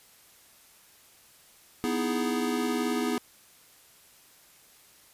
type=chord; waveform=square; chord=E major seventh; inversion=second; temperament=equal; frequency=246.9 / 311.1 / 329.6 / 415.3 Hz; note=B3 / D#4 / E4 / G#4; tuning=0 / 0 / 0 / 0 cents; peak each=-30 / -35 / -35 / -33 dBFS; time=1.84-3.18 s; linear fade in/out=0 ms; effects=white hiss -57 dBFS RMS until 5.13 s + resampled to 32000 Hz